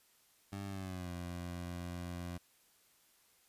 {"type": "tone with pitch glide", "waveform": "20% pulse", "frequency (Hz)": [99.1, 87.78], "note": ["G2", "F2"], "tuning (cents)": [19, 9], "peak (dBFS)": -36, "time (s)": [0.52, 2.38], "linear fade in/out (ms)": 10, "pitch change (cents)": -210, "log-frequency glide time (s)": [0.67, 1.11], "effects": ["white hiss -69 dBFS RMS until 3.48 s", "resampled to 32000 Hz"]}